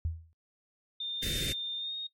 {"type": "tone with exponential decay", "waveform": "sine", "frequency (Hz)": 81.6, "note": "E2", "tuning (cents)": -17, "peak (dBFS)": -26, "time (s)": [0.05, 0.33], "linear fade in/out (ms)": 0, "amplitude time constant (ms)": 60}
{"type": "tone with pitch glide", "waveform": "sine", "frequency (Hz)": [3616, 3718], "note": ["A7", "A#7"], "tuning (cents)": [47, -5], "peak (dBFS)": -33, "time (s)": [1, 2.07], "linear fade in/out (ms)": 5, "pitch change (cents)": 48, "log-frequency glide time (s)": [1.77, 1.94]}
{"type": "band-stop noise", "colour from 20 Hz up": "pink", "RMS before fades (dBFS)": -34, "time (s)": [1.22, 1.53], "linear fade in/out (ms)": 10, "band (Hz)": [540, 1600], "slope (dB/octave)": 48}
{"effects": ["noise-tail reverb RT60 0.1 s tail -19 dB re dry", "MP3 64 kbps"]}